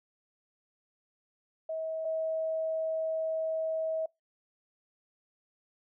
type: tone pair in turn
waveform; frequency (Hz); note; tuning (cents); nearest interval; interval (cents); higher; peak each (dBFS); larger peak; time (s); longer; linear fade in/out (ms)
sine; 641 / 641; E5 / E5; -49 / -49; unison; 0; neither; -32 / -29; second; 1.69-2.05 / 2.05-4.06; second; 5
effects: noise-tail reverb RT60 0.2 s tail -24 dB re dry